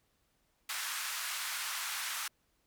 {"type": "band-pass noise", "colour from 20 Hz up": "pink", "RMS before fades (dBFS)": -38, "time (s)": [0.69, 2.28], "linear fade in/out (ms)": 5, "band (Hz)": [1100, 15000], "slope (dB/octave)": 24, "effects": ["pink hiss -75 dBFS RMS until 2.66 s"]}